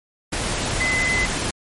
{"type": "tone in noise", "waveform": "sine", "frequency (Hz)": 2031, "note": "B6", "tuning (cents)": 48, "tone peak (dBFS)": -19, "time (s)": [0.8, 1.26], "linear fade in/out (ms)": 10, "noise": "pink", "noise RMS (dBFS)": -24, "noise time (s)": [0.32, 1.51], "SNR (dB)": 2, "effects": ["MP3 48 kbps"]}